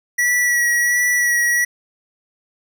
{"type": "tone with vibrato", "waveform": "square", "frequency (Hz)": 1935, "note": "B6", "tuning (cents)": -36, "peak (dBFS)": -15, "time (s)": [0.18, 1.65], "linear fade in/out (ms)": 10, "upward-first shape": "sine", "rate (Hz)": 1.4, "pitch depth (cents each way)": 20, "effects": []}